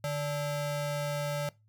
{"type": "ring-modulated tone", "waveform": "square", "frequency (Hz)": 364.3, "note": "F#4", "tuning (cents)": -27, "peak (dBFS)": -28, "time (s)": [0.04, 1.49], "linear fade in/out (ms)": 2, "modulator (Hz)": 217, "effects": ["noise-tail reverb RT60 0.2 s tail -20 dB re dry", "added 107 Hz sine -62 dBFS peak until 1.68 s"]}